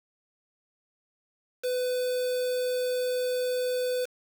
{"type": "tone with quantisation", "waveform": "triangle", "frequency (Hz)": 501, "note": "B4", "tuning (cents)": 25, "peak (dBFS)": -24, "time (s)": [1.63, 4.06], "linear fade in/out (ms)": 20, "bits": 6, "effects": []}